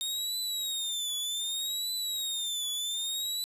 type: tone with vibrato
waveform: sawtooth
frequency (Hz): 3700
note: A#7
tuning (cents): -14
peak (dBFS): -28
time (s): 0.01-3.44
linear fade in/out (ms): 0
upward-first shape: triangle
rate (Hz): 0.65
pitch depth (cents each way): 140
effects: resampled to 32000 Hz + 9-bit